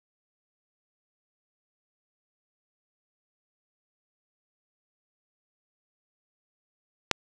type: click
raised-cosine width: 0.2 ms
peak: -3 dBFS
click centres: 7.113 s
effects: none